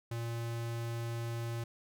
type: tone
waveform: square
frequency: 116.54 Hz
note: A#2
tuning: in tune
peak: -36 dBFS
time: 0.11-1.64 s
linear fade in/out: 5 ms
effects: none

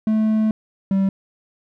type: tone pair in turn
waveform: triangle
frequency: 217.5 / 193.77 Hz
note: A3 / G3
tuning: -20 / -20 cents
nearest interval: major second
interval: 200 cents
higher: first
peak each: -13 dBFS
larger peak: neither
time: 0.07-0.51 / 0.91-1.09 s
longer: first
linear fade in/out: 2 ms
effects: none

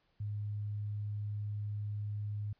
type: tone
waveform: sine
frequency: 104 Hz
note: G#2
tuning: 3 cents sharp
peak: -35 dBFS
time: 0.2-2.53 s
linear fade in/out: 5 ms
effects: pink hiss -75 dBFS RMS until 2.59 s + resampled to 11025 Hz

